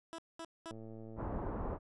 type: tone bursts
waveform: 15% pulse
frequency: 329.6 Hz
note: E4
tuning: in tune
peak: -37 dBFS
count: 3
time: 0.13-0.712 s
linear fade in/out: 0 ms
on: 54 ms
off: 210 ms
type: click train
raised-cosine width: 2 ms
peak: -37 dBFS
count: 79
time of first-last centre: 0.71-1.413 s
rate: 111 Hz
type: low-pass noise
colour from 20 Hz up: pink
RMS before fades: -39 dBFS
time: 1.16-1.79 s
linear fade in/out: 50 ms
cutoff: 1100 Hz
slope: 24 dB/octave
effects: resampled to 24000 Hz